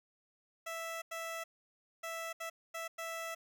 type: tone bursts at uneven times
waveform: 15% pulse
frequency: 659.3 Hz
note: E5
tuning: in tune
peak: -33 dBFS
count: 6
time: 0.66-1.02 / 1.11-1.44 / 2.03-2.33 / 2.4-2.5 / 2.74-2.88 / 2.98-3.35 s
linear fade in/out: 10 ms
effects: none